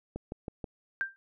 click train, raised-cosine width 2 ms, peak -23 dBFS, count 4, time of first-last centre 0.16-0.642 s, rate 6.22 Hz
sine tone with exponential decay, 1579 Hz, G6, 12 cents sharp, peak -24 dBFS, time 1.01-1.16 s, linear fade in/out 0 ms, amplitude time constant 32 ms
effects none

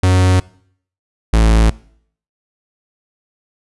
45% pulse tone pair in turn, 92.3 / 55.02 Hz, F#2 / A1, -4 / +1 cents, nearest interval major sixth, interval 895 cents, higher first, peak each -9 / -8 dBFS, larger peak second, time 0.03-0.4 / 1.33-1.7 s, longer neither, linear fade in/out 5 ms, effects noise-tail reverb RT60 0.6 s tail -22 dB re dry + resampled to 24000 Hz

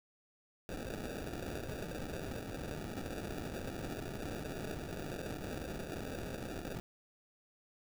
blue noise with sample-and-hold, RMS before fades -42 dBFS, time 0.69-6.8 s, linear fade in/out 0 ms, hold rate 1050 Hz, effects none

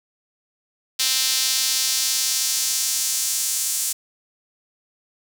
sawtooth tone with high-pass filter sweep, 261.6 Hz, C4, in tune, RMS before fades -22 dBFS, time 0.99-3.93 s, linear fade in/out 10 ms, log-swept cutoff 4200 to 7600 Hz, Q 1.4, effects none

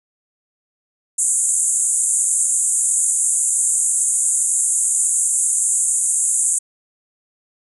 white band-pass noise, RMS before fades -18 dBFS, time 1.18-6.59 s, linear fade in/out 10 ms, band 6900 to 10000 Hz, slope 96 dB/octave, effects none

